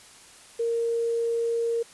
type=tone with quantisation; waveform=sine; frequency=464.2 Hz; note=A#4; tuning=7 cents flat; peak=-23 dBFS; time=0.59-1.83 s; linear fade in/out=10 ms; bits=8; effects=white hiss -50 dBFS RMS until 1.93 s + resampled to 24000 Hz